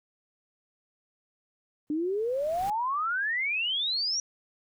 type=noise with exponential growth; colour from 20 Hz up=pink; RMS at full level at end=-41 dBFS; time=1.87-2.7 s; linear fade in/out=1 ms; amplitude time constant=180 ms
type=exponential sweep; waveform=sine; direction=up; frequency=292 to 5820 Hz; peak=-26 dBFS; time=1.9-4.2 s; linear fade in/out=2 ms
effects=none